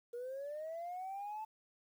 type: linear sweep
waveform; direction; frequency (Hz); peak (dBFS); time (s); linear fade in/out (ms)
sine; up; 470 to 880; -39; 0.13-1.45; 10
effects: tanh soft clip ceiling -38 dBFS + 11-bit